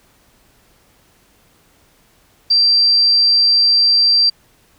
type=tone; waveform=sine; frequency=4706 Hz; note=D8; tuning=3 cents sharp; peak=-9 dBFS; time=2.5-4.3 s; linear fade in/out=10 ms; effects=pink hiss -54 dBFS RMS until 4.78 s